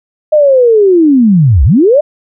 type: linear two-way sweep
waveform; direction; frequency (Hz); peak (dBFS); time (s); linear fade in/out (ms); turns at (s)
sine; down then up; 622.3 to 58.27 to 622.3; -3; 0.32-2.01; 10; 1.64
effects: none